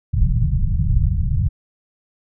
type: low-pass noise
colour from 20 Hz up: pink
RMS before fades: -17 dBFS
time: 0.13-1.49 s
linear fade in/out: 10 ms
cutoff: 160 Hz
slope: 48 dB/octave
effects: none